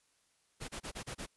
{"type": "noise bursts", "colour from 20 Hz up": "pink", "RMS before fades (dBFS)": -42, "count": 6, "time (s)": [0.6, 1.266], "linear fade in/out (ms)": 20, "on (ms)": 86, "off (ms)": 30, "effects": ["white hiss -73 dBFS RMS until 1.36 s", "resampled to 24000 Hz"]}